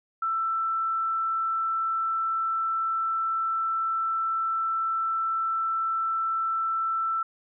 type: tone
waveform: sine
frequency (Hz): 1331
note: E6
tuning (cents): +16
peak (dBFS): -24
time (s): 0.22-7.23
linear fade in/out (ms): 5
effects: none